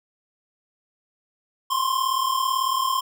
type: tone pair together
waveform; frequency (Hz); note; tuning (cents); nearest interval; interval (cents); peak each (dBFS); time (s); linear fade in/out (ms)
square; 1038.9 / 1077; C6 / C6; -13 / +50; minor second; 63; -24 / -25; 1.7-3.01; 10
effects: none